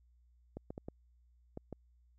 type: clicks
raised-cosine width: 2 ms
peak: -29 dBFS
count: 6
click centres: 0.57 / 0.705 / 0.779 / 0.885 / 1.574 / 1.727 s
effects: added 60 Hz sine -64 dBFS peak until 2.18 s